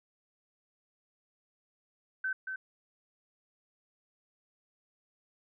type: tone with echo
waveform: sine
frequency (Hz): 1533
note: G6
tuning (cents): -39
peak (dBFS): -30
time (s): 2.24-2.33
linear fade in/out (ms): 5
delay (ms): 230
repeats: 1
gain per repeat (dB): -5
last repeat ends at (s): 2.56
effects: none